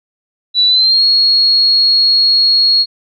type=tone with pitch glide; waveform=sine; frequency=3951 to 4309 Hz; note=B7 to C#8; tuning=0 to -50 cents; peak=-7 dBFS; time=0.54-2.86 s; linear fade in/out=50 ms; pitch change=+150 cents; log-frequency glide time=0.67-1.03 s; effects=none